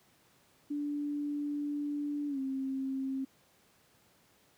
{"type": "tone with pitch glide", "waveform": "sine", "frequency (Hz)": [291.4, 267.2], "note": ["D4", "C4"], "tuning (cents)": [-13, 36], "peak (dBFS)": -32, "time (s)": [0.7, 3.25], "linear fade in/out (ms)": 10, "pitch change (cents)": -151, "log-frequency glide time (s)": [2.28, 2.39], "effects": ["pink hiss -66 dBFS RMS until 4.57 s", "high-pass 100 Hz 12 dB/octave"]}